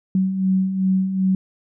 sine beating tone pair, 186.9 / 189.5 Hz, F#3 / F#3, +18 / +42 cents, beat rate 2.6 Hz, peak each -25 / -17 dBFS, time 0.15-1.35 s, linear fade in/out 2 ms, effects none

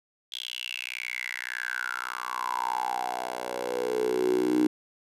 10% pulse tone with high-pass filter sweep, 61.74 Hz, B1, in tune, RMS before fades -30 dBFS, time 0.32-4.67 s, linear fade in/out 5 ms, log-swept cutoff 3400 to 300 Hz, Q 8.7, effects resampled to 32000 Hz

